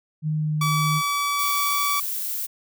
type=tone with pitch glide; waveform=sine; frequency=154.3 to 152.62 Hz; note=D#3 to D#3; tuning=-14 to -33 cents; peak=-21 dBFS; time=0.22-1.02 s; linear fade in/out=50 ms; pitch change=-19 cents; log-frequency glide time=0.35-0.56 s
type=tone; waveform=sawtooth; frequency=1147 Hz; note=D6; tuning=41 cents flat; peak=-18 dBFS; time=0.61-2 s; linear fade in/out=5 ms
type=noise; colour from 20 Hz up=violet; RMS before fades=-28 dBFS; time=1.38-2.47 s; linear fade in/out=20 ms
effects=none